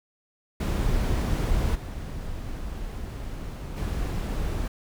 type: noise with level steps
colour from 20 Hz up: brown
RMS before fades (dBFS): -24 / -34 / -28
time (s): 0.6-4.68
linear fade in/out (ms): 5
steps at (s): 1.74 / 3.76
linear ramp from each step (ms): 20
effects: none